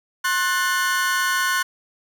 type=chord; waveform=40% pulse; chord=F# diminished; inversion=second; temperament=just; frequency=1065.6 / 1480 / 1776 Hz; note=C6 / F#6 / A6; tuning=+31 / 0 / +16 cents; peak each=-23 / -21 / -26 dBFS; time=0.24-1.63 s; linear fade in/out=10 ms; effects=none